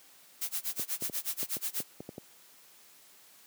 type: noise with tremolo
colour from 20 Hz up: blue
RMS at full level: -32 dBFS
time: 0.41-1.85 s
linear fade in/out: 10 ms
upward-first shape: sine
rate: 8.2 Hz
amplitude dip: 100%
type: clicks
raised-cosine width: 2 ms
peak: -26 dBFS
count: 9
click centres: 0.796 / 1.023 / 1.097 / 1.43 / 1.568 / 1.803 / 2.005 / 2.091 / 2.181 s
effects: white hiss -58 dBFS RMS until 3.46 s + high-pass 150 Hz 12 dB/octave